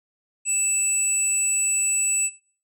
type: tone pair together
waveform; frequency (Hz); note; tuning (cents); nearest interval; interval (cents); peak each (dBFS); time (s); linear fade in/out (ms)
sine; 2637 / 7902; E7 / B8; 0 / 0; octave + perfect fifth; 1900; -27 / -18; 0.45-2.3; 50
effects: noise-tail reverb RT60 0.4 s tail -18 dB re dry + tanh soft clip ceiling -17 dBFS